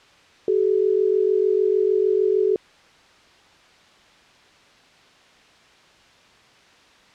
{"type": "tone pair together", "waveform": "sine", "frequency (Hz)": [380.4, 427], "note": ["F#4", "G#4"], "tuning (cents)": [48, 48], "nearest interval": "major second", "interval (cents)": 200, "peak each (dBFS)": [-19, -19], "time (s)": [0.48, 2.56], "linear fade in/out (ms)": 2, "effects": ["white hiss -52 dBFS RMS until 7.14 s", "low-pass 4000 Hz 12 dB/octave"]}